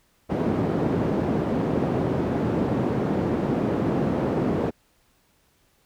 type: band-pass noise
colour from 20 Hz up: white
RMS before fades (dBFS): -24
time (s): 0.29-4.71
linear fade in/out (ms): 20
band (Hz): 120 to 360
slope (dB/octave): 12
effects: pink hiss -64 dBFS RMS until 5.85 s